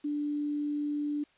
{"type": "tone with quantisation", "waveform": "sine", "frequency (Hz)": 293.7, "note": "D4", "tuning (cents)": 0, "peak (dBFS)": -29, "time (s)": [0.04, 1.24], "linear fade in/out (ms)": 10, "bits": 9, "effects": ["white hiss -65 dBFS RMS until 1.37 s", "resampled to 8000 Hz"]}